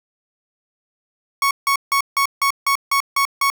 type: tone bursts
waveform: 30% pulse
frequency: 1108.7 Hz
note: C#6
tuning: in tune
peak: -12 dBFS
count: 9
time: 1.42-3.501 s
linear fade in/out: 2 ms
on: 89 ms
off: 160 ms
effects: none